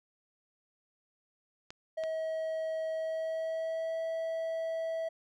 clicks, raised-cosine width 0.2 ms, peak -26 dBFS, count 2, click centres 1.705 / 2.037 s
triangle tone with pitch glide, 640 to 652.3 Hz, D#5 to E5, +49 to -18 cents, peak -30 dBFS, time 1.97-5.09 s, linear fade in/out 10 ms, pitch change +33 cents, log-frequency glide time 2.91-4.01 s
effects none

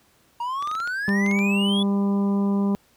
triangle exponential sweep, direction up, 932.3 to 3461 Hz, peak -23 dBFS, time 0.4-1.83 s, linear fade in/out 5 ms
clicks, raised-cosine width 0.2 ms, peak -20 dBFS, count 10, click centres 0.625 / 0.674 / 0.714 / 0.752 / 0.802 / 0.875 / 1.091 / 1.263 / 1.313 / 1.39 s
harmonic tone, 199.5 Hz, G3, 31 cents sharp, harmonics 1 / 2 / 3 / 4 / 5 / 6, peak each -19 / -30 / -38 / -40 / -36 / -45 dBFS, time 1.08-2.75 s, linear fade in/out 0 ms
effects pink hiss -60 dBFS RMS until 2.96 s + high-pass 60 Hz 12 dB/octave

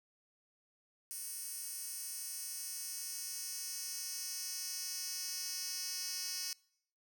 10% pulse tone with high-pass filter sweep, 367.1 Hz, F#4, 14 cents flat, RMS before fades -42 dBFS, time 1.11-6.53 s, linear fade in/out 0 ms, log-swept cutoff 8900 to 5000 Hz, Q 1.6, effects noise-tail reverb RT60 0.7 s tail -25 dB re dry

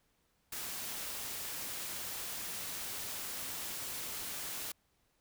white noise, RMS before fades -41 dBFS, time 0.52-4.72 s, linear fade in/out 5 ms, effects pink hiss -75 dBFS RMS until 5.2 s

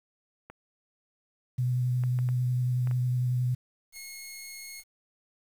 clicks, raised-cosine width 0.5 ms, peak -29 dBFS, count 6, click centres 0.5 / 2.037 / 2.189 / 2.289 / 2.873 / 2.912 s
sine tone with vibrato, 124.8 Hz, B2, 19 cents sharp, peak -24 dBFS, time 1.58-3.55 s, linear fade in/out 10 ms, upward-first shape triangle, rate 11 Hz, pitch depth 20 cents each way
10% pulse tone, 2167 Hz, C#7, 40 cents flat, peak -32 dBFS, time 3.92-4.84 s, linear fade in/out 50 ms
effects 9-bit

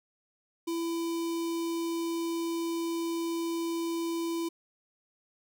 square tone with notch filter, 334.1 Hz, E4, 23 cents sharp, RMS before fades -32 dBFS, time 0.67-4.49 s, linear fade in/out 10 ms, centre 1700 Hz, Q 1.2, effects none

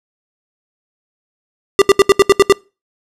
square tone bursts, 395.5 Hz, G4, 15 cents sharp, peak -5 dBFS, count 8, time 1.79-2.524 s, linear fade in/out 0 ms, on 27 ms, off 74 ms, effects noise-tail reverb RT60 0.3 s tail -25 dB re dry + low-pass 10000 Hz 12 dB/octave

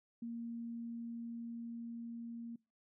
sine tone with level ramp, 233.1 Hz, A#3, in tune, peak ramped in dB -40 to -43 dBFS, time 0.22-2.56 s, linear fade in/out 5 ms, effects noise-tail reverb RT60 0.3 s tail -25 dB re dry

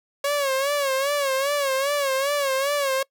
sawtooth tone with vibrato, 554.4 Hz, C#5, in tune, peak -17 dBFS, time 0.24-3.03 s, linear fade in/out 5 ms, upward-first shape sine, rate 2.5 Hz, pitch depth 88 cents each way, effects noise-tail reverb RT60 0.1 s tail -24 dB re dry

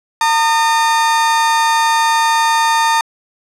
35% pulse tone pair together, 910.2 / 1223 Hz, A#5 / D#6, -42 / -30 cents, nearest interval perfect fourth, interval 512 cents, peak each -10 / -17 dBFS, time 0.21-3.01 s, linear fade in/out 2 ms, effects low-pass 9000 Hz 12 dB/octave

